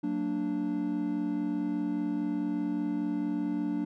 triangle chord, Gb augmented, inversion none, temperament equal with one note detuned, 185 / 228.8 / 293.7 Hz, Gb3 / Bb3 / D4, 0 / -32 / 0 cents, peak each -34 / -33 / -28 dBFS, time 0.03-3.85 s, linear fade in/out 10 ms, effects none

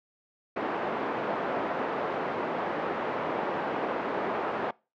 white band-pass noise, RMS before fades -31 dBFS, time 0.56-4.71 s, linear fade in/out 5 ms, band 270 to 880 Hz, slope 12 dB/octave, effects noise-tail reverb RT60 0.3 s tail -24 dB re dry + low-pass 3000 Hz 12 dB/octave

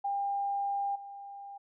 sine tone with level steps, 800 Hz, G5, 35 cents sharp, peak -29 / -42 dBFS, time 0.04-1.58 s, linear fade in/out 10 ms, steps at 0.95 s, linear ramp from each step 10 ms, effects none

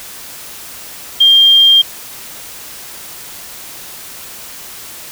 sine tone, 3197 Hz, G7, 33 cents sharp, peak -4 dBFS, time 1.2-1.82 s, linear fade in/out 10 ms, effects white hiss -31 dBFS RMS until 5.11 s

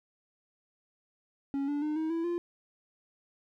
triangle tone with pitch steps, 277.2 / 289.8 / 303 / 316.8 / 331.2 / 346.2 Hz, C#4 / D4 / D#4 / D#4 / E4 / F4, 0 / -23 / -46 / +31 / +8 / -15 cents, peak -27 dBFS, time 1.54-2.38 s, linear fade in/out 0 ms, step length 140 ms, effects none

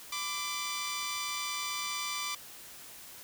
10% pulse tone pair together, 1012 / 1174.7 Hz, B5 / D6, +42 / 0 cents, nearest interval minor third, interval 258 cents, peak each -32 / -26 dBFS, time 0.12-2.35 s, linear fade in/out 5 ms, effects white hiss -49 dBFS RMS until 3.23 s

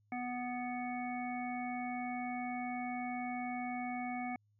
harmonic tone, 246.9 Hz, B3, in tune, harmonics 1 / 3 / 5 / 7 / 9, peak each -40 / -40 / -52 / -54 / -45 dBFS, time 0.12-4.36 s, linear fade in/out 2 ms, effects added 104 Hz sine -70 dBFS peak until 4.59 s

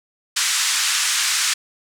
white band-pass noise, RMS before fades -20 dBFS, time 0.36-1.54 s, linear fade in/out 10 ms, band 1200 to 8400 Hz, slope 24 dB/octave, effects none

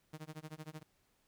sawtooth tone with tremolo, 155.56 Hz, D#3, in tune, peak -39 dBFS, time 0.13-0.83 s, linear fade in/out 5 ms, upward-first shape sine, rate 13 Hz, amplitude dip 100%, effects pink hiss -75 dBFS RMS until 1.27 s

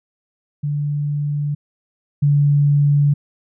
sine tone pair in turn, 146.1 / 144.26 Hz, D3 / D3, -9 / -31 cents, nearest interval unison, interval 22 cents, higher first, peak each -18 / -11 dBFS, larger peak second, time 0.63-1.55 / 2.22-3.14 s, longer neither, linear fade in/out 10 ms, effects none

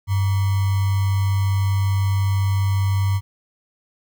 sine tone with sample-and-hold, 97.7 Hz, G2, 5 cents flat, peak -16 dBFS, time 0.07-3.21 s, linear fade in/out 50 ms, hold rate 1050 Hz, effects none

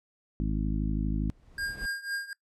harmonic tone, 52.5 Hz, G#1, 19 cents sharp, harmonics 1 / 2 / 3 / 4 / 5 / 6, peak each -29 / -37 / -34 / -35 / -36 / -40 dBFS, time 0.4-1.3 s, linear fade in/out 0 ms
brown noise with exponential growth, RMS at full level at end -38 dBFS, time 0.98-1.86 s, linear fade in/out 5 ms, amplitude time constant 190 ms
square tone with tremolo, 1613 Hz, G6, 49 cents sharp, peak -29 dBFS, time 1.58-2.33 s, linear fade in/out 2 ms, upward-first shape triangle, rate 4 Hz, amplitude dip 90%
effects noise-tail reverb RT60 0.1 s tail -22 dB re dry + low-pass 10000 Hz 12 dB/octave

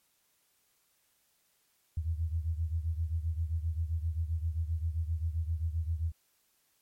sine beating tone pair, 79.7 / 87.3 Hz, D#2 / F2, +42 / 0 cents, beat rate 7.6 Hz, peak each -31 / -35 dBFS, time 1.97-6.12 s, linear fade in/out 5 ms, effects white hiss -72 dBFS RMS until 6.81 s + MP3 64 kbps

